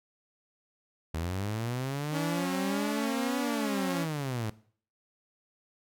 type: linear two-way sweep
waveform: sawtooth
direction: up then down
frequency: 77.78 to 249.2 to 104.2 Hz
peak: -27 dBFS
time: 1.14-4.5 s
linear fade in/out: 5 ms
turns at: 3.38 s
type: tone with vibrato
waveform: sawtooth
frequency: 278.3 Hz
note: C#4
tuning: 7 cents sharp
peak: -27 dBFS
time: 2.11-4.07 s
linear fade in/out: 50 ms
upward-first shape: sine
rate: 1.6 Hz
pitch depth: 66 cents each way
effects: noise-tail reverb RT60 0.5 s tail -19 dB re dry